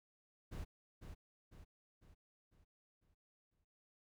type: noise with echo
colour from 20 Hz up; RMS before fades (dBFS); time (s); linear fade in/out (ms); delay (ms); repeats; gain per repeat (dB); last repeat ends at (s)
brown; -45; 0.51-0.65; 20; 500; 6; -6; 3.65
effects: none